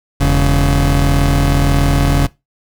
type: tone pair together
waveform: 30% pulse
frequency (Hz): 41.62 / 140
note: E1 / C#3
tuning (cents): +17 / +18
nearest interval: octave + major sixth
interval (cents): 2101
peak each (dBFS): -10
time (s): 0.2-2.27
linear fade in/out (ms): 10
effects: noise-tail reverb RT60 0.2 s tail -19 dB re dry